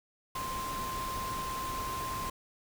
sine tone in noise, 1046.5 Hz, C6, in tune, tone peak -35 dBFS, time 0.35-2.3 s, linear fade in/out 5 ms, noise pink, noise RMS -40 dBFS, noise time 0.35-2.3 s, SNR +2 dB, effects none

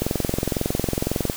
click train, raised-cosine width 2 ms, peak -8 dBFS, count 29, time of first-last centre 0.02-1.299 s, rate 21.9 Hz, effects white hiss -33 dBFS RMS until 1.36 s

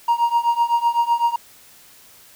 triangle tone with tremolo, 940 Hz, A#5, 14 cents sharp, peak -9 dBFS, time 0.08-1.36 s, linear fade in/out 5 ms, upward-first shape triangle, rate 7.9 Hz, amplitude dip 95%, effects tanh soft clip ceiling -8 dBFS + white hiss -48 dBFS RMS until 2.35 s

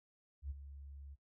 sine tone with ADSR envelope, 69.9 Hz, C#2, 15 cents sharp, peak -37 dBFS, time 0.42-1.16 s, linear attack 82 ms, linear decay 25 ms, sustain -12 dB, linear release 31 ms, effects noise-tail reverb RT60 0.1 s tail -19 dB re dry + tanh soft clip ceiling -33 dBFS

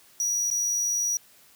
square tone with dropouts, 5800 Hz, F#8, 35 cents flat, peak -24 dBFS, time 0.2-1.17 s, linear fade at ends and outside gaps 1 ms, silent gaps 0.502-0.512 s, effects white hiss -56 dBFS RMS until 1.55 s + high-pass 60 Hz 12 dB/octave

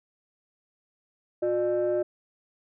sine tone pair together, 359 / 603.8 Hz, F4 / D5, +48 / +48 cents, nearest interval major sixth, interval 900 cents, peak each -24 dBFS, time 1.42-2.03 s, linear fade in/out 10 ms, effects tanh soft clip ceiling -19 dBFS

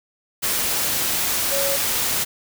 sine tone in noise, 554.4 Hz, C#5, in tune, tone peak -23 dBFS, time 1.51-1.77 s, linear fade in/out 20 ms, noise white, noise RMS -22 dBFS, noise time 0.42-2.25 s, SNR -4 dB, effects none

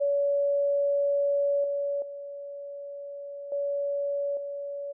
sine tone with level steps, 567 Hz, C#5, 39 cents sharp, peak -22 / -26 / -36 / -26 / -32 dBFS, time 0-4.93 s, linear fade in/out 20 ms, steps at 1.64 / 2.02 / 3.52 / 4.37 s, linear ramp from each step 2 ms, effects none

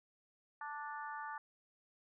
harmonic tone, 293.7 Hz, D4, in tune, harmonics 3 / 4 / 5 / 6, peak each -45 / -47 / -49 / -51 dBFS, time 0.61-1.38 s, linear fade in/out 2 ms, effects none

